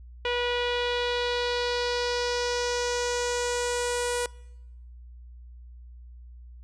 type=tone with low-pass filter sweep; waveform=sawtooth; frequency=485.9 Hz; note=B4; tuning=28 cents flat; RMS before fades=-28 dBFS; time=0.25-4.26 s; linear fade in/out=2 ms; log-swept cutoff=3000 to 9000 Hz; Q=2.7; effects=noise-tail reverb RT60 0.9 s tail -24 dB re dry + added 60 Hz sine -43 dBFS peak until 6.63 s